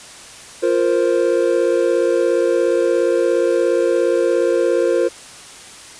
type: chord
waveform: triangle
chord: F suspended fourth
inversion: none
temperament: equal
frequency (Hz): 349.2 / 466.2 / 523.3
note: F4 / Bb4 / C5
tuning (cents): 0 / 0 / 0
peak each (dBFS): -16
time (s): 0.62-5.09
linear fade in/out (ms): 20
effects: white hiss -38 dBFS RMS until 5.99 s + resampled to 22050 Hz